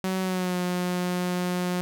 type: tone with pitch glide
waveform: sawtooth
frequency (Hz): 187.8 to 179.42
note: F#3 to F3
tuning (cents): +26 to +47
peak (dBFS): -21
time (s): 0.04-1.81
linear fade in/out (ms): 0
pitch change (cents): -79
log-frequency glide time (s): 0.21-0.56
effects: none